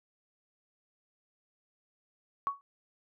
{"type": "tone with exponential decay", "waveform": "sine", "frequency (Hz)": 1118, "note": "C#6", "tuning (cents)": 14, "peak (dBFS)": -24, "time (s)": [2.47, 2.61], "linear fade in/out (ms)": 0, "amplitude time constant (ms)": 30, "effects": []}